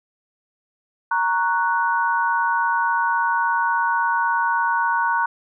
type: chord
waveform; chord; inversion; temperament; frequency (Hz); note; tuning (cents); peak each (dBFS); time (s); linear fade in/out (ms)
sine; F# major; first; equal; 932.3 / 1108.7 / 1480; A#5 / C#6 / F#6; 0 / 0 / 0; -20 / -25 / -22; 1.11-5.26; 5
effects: none